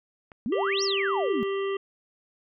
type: click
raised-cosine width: 0.5 ms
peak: -30 dBFS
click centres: 0.318 s
type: exponential two-way sweep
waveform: sine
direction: up then down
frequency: 203 to 5880 to 203 Hz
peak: -26 dBFS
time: 0.46-1.43 s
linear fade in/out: 0 ms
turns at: 0.83 s
type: harmonic tone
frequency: 392.7 Hz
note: G4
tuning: 3 cents sharp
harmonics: 1 / 3 / 5 / 7 / 8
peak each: -26 / -36 / -40 / -43 / -44 dBFS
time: 0.52-1.77 s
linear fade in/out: 5 ms
effects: none